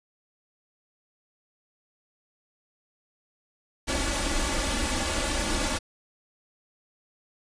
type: noise with comb filter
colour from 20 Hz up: pink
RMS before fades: -27 dBFS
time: 3.87-5.79 s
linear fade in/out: 20 ms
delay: 3.5 ms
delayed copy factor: +0.85
effects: resampled to 22050 Hz